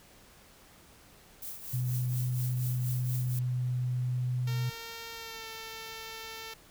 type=noise with tremolo; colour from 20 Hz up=violet; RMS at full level=-39 dBFS; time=1.42-3.39 s; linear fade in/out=2 ms; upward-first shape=triangle; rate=4.2 Hz; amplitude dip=70%
type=tone; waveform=sine; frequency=125 Hz; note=B2; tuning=21 cents sharp; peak=-28 dBFS; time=1.73-4.7 s; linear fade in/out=10 ms
type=tone with pitch glide; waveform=5% pulse; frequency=458.2 to 447 Hz; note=A#4 to A4; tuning=-30 to +27 cents; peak=-29 dBFS; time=4.47-6.54 s; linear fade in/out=5 ms; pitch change=-43 cents; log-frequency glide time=5.12-5.47 s
effects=pink hiss -57 dBFS RMS until 6.7 s